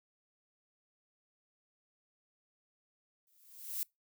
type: noise with exponential growth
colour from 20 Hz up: violet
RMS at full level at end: -34 dBFS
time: 3.27-3.83 s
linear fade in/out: 1 ms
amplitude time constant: 120 ms
effects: noise-tail reverb RT60 0.2 s tail -26 dB re dry